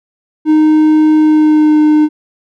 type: tone with pitch glide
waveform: triangle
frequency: 309.2 to 304.2 Hz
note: D#4 to D#4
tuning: -11 to -39 cents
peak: -3 dBFS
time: 0.45-2.09 s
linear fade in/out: 50 ms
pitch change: -28 cents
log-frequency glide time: 1.17-1.79 s
effects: none